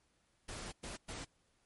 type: noise bursts at uneven times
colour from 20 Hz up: pink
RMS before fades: -45 dBFS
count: 3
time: 0.48-0.72 / 0.83-0.97 / 1.08-1.25 s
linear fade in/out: 10 ms
effects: pink hiss -75 dBFS RMS until 1.65 s + MP3 48 kbps